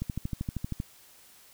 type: click train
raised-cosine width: 5 ms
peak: -19 dBFS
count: 11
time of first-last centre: 0.02-0.801 s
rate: 12.8 Hz
effects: white hiss -56 dBFS RMS until 1.53 s